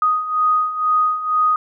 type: beating tone pair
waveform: sine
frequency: 1244.5 / 1246.6 Hz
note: D#6 / D#6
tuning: 0 / +3 cents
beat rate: 2.1 Hz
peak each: -21 / -16 dBFS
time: 0.02-1.56 s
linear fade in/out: 2 ms
effects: none